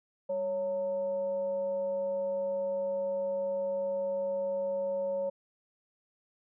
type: tone with frequency modulation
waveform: sine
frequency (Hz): 554.4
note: C#5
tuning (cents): 0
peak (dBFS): -29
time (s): 0.29-5.3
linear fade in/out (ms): 10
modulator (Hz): 357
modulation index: 0.27
effects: none